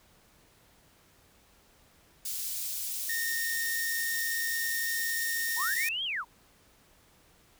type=high-pass noise; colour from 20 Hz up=white; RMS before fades=-35 dBFS; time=2.25-5.89 s; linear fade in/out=5 ms; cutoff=4700 Hz; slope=12 dB/octave
type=tone; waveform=45% pulse; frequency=1840 Hz; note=A#6; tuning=23 cents flat; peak=-31 dBFS; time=3.09-5.89 s; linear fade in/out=5 ms
type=linear two-way sweep; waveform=sine; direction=up then down; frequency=839 to 3322 to 839 Hz; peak=-30 dBFS; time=5.56-6.25 s; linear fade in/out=50 ms; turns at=6.04 s
effects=pink hiss -62 dBFS RMS until 7.59 s